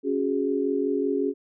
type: chord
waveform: sine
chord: C# suspended fourth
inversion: none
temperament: equal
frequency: 277.2 / 370 / 415.3 Hz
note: C#4 / F#4 / G#4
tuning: 0 / 0 / 0 cents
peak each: -26 / -28 / -26 dBFS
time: 0.03-1.34 s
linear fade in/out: 50 ms
effects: none